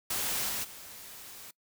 white noise with level steps, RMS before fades -32 / -34 / -47 dBFS, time 0.1-1.51 s, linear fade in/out 5 ms, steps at 0.48 / 0.63 s, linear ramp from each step 20 ms, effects noise-tail reverb RT60 0.1 s tail -23 dB re dry

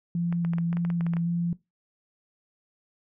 sine tone with vibrato, 170.2 Hz, F3, 44 cents flat, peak -24 dBFS, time 0.15-1.53 s, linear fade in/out 2 ms, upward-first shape square, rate 1.8 Hz, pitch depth 13 cents each way
clicks, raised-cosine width 0.5 ms, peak -24 dBFS, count 12, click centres 0.326 / 0.449 / 0.535 / 0.584 / 0.729 / 0.77 / 0.85 / 0.902 / 1.009 / 1.066 / 1.136 / 1.168 s
effects noise-tail reverb RT60 0.2 s tail -19 dB re dry

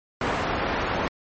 white low-pass noise, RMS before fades -26 dBFS, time 0.21-1.08 s, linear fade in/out 2 ms, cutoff 1300 Hz, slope 12 dB/octave, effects MP3 32 kbps

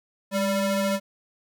45% pulse ring-modulated tone, 392 Hz, G4, in tune, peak -19 dBFS, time 0.31-1 s, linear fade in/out 50 ms, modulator 189 Hz, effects none

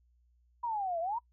sine exponential two-way sweep, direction down then up, 980 to 649 to 980 Hz, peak -31 dBFS, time 0.63-1.19 s, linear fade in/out 10 ms, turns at 1 s, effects noise-tail reverb RT60 0.1 s tail -25 dB re dry + added 60 Hz sine -65 dBFS peak until 1.32 s

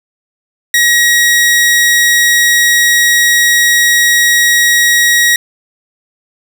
sawtooth tone, 1900 Hz, A#6, 33 cents sharp, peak -3 dBFS, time 0.74-5.36 s, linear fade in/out 2 ms, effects none

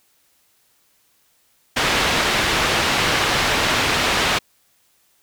white low-pass noise, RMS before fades -19 dBFS, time 1.76-4.39 s, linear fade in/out 10 ms, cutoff 3100 Hz, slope 12 dB/octave, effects white hiss -61 dBFS RMS until 5.22 s

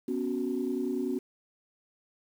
sine chord, B suspended second, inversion none, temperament equal, 246.9 / 277.2 / 370 Hz, B3 / C#4 / F#4, 0 / 0 / 0 cents, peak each -32 dBFS, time 0.08-1.19 s, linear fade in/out 5 ms, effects tanh soft clip ceiling -20 dBFS + 9-bit

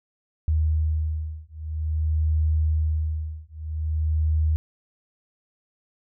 sine beating tone pair, 77.78 / 78.28 Hz, D#2 / D#2, 0 / +11 cents, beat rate 0.5 Hz, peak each -24 dBFS, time 0.48-4.56 s, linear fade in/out 0 ms, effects none

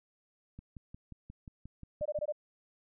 click train, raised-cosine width 5 ms, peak -34 dBFS, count 10, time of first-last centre 0.59-2.189 s, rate 5.63 Hz
sine tone bursts, 599 Hz, D5, 34 cents sharp, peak -30 dBFS, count 5, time 2.01-2.324 s, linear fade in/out 10 ms, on 46 ms, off 21 ms
effects none

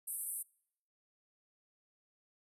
pink band-pass noise, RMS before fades -41 dBFS, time 0.07-0.43 s, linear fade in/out 10 ms, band 8600 to 13000 Hz, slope 96 dB/octave, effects noise-tail reverb RT60 0.7 s tail -26 dB re dry

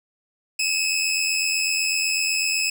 20% pulse tone pair together, 2536 / 2624 Hz, D#7 / E7, +32 / -9 cents, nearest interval minor second, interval 59 cents, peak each -19 dBFS, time 0.59-2.7 s, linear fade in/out 5 ms, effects none

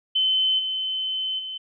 sine tone with level steps, 3058 Hz, G7, 44 cents flat, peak -18 / -24 / -30 dBFS, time 0.15-1.58 s, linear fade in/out 10 ms, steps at 0.58 / 1.38 s, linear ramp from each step 20 ms, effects none

